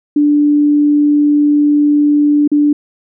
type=tone with dropouts; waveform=sine; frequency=293.7 Hz; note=D4; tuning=in tune; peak=-7 dBFS; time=0.16-2.73 s; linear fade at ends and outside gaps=5 ms; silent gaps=2.477-2.516 s; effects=none